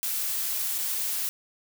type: noise with dropouts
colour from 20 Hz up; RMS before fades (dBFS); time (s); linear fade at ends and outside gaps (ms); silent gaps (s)
blue; -29; 0.03-1.29; 0; 0.781-0.785
effects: none